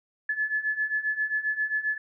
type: beating tone pair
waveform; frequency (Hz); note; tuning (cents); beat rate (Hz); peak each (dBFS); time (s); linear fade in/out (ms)
sine; 1718 / 1725.5; A6 / A6; -42 / -34; 7.5; -30 / -27; 0.29-1.98; 5
effects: none